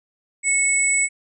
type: tone pair together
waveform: sine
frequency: 2202 / 7913 Hz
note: C#7 / B8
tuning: -12 / +2 cents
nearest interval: octave + minor seventh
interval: 2214 cents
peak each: -19 dBFS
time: 0.43-1.09 s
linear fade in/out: 50 ms
effects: none